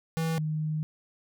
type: tone pair in turn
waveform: square / sine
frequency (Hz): 162.5 / 154.68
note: E3 / D#3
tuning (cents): -24 / -10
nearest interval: minor second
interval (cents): 86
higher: first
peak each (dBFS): -27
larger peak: neither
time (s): 0.17-0.38 / 0.38-0.83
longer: second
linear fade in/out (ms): 0
effects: none